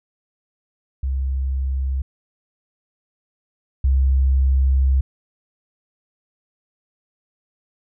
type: tone pair in turn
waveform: sine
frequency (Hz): 66.5 / 66.5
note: C2 / C2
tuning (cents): +29 / +29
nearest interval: unison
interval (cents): 0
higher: neither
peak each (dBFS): -19 / -13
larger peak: second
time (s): 1.03-2.02 / 3.84-5.01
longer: second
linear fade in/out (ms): 5
effects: none